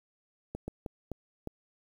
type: slowing click train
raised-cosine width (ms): 2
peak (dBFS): -23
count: 5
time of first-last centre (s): 0.55-1.474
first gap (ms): 130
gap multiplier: 1.4
effects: 9-bit